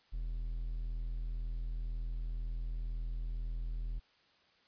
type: tone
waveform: triangle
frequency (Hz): 41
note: E1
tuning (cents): -9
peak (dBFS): -33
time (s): 0.12-4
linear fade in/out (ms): 20
effects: white hiss -68 dBFS RMS until 4.67 s + resampled to 11025 Hz